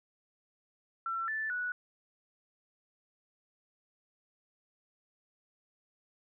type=tone with pitch steps; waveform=sine; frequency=1347 / 1757 / 1472 Hz; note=E6 / A6 / F#6; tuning=+37 / -3 / -9 cents; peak=-32 dBFS; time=1.06-1.72 s; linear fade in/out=2 ms; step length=220 ms; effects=none